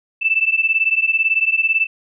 sine beating tone pair, 2637 / 2655 Hz, E7 / E7, 0 / +12 cents, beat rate 18 Hz, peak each -17 dBFS, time 0.21-1.87 s, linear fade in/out 20 ms, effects none

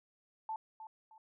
sine tone with echo, 880 Hz, A5, in tune, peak -36 dBFS, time 0.49-0.56 s, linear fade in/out 2 ms, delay 310 ms, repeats 2, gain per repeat -10 dB, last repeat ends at 1.18 s, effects none

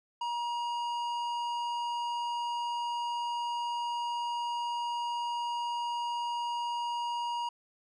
triangle tone with tanh clipping, 951 Hz, A#5, 34 cents sharp, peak -33 dBFS, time 0.21-7.49 s, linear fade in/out 5 ms, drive 16 dB, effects none

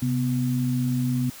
sine tone pair together, 131.16 / 247.6 Hz, C3 / B3, +5 / +5 cents, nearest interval major seventh, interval 1100 cents, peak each -24 dBFS, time 0.02-1.3 s, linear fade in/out 5 ms, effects white hiss -43 dBFS RMS until 1.4 s

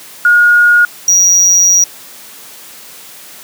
sine / triangle tone pair in turn, 1436 / 5758 Hz, F6 / F#8, +48 / -48 cents, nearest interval 2 octaves, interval 2404 cents, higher second, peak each -4 dBFS, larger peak neither, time 0.25-0.85 / 1.08-1.84 s, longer second, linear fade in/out 2 ms, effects white hiss -34 dBFS RMS until 3.43 s + high-pass 150 Hz 12 dB/octave

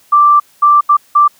sine tone bursts at uneven times, 1174.7 Hz, D6, in tune, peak -4 dBFS, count 4, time 0.12-0.4 / 0.62-0.81 / 0.89-0.97 / 1.15-1.28 s, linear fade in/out 10 ms, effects white hiss -49 dBFS RMS until 1.39 s + high-pass 80 Hz 12 dB/octave

